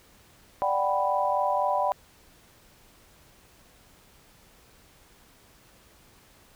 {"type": "chord", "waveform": "sine", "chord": "G major seventh", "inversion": "second", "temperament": "equal", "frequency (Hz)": [587.3, 740, 784, 987.8], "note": ["D5", "F#5", "G5", "B5"], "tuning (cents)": [0, 0, 0, 0], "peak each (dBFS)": [-28, -30, -28, -27], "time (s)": [0.62, 1.92], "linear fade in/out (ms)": 0, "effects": ["pink hiss -57 dBFS RMS until 6.55 s"]}